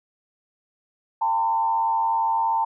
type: tone with frequency modulation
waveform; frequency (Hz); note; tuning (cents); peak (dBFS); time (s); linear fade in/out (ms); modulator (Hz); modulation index
sine; 904; A5; +47; -19; 1.21-2.65; 10; 97; 0.71
effects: none